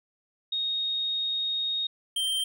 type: tone pair in turn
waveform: sine / square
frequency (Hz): 3729 / 3146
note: A#7 / G7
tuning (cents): 0 / +6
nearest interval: minor third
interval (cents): 294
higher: first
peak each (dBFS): -26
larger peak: neither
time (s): 0.52-1.87 / 2.16-2.44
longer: first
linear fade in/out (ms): 5
effects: none